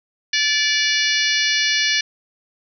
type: harmonic tone with a mistuned harmonic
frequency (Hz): 580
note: D5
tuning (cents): -22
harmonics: 3 / 4 / 5 / 6 / 7 / 8 / 9 / 10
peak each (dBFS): -22 / -23 / -24 / -25 / -25 / -26 / -27 / -27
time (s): 0.33-2.01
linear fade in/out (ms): 5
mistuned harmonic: 7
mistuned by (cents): +63
effects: none